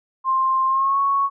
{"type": "tone with pitch glide", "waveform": "sine", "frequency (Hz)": [1054, 1108.3], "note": ["C6", "C#6"], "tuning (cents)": [12, -1], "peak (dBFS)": -16, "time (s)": [0.24, 1.3], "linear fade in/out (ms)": 50, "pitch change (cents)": 87, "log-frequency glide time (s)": [0.67, 0.99], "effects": []}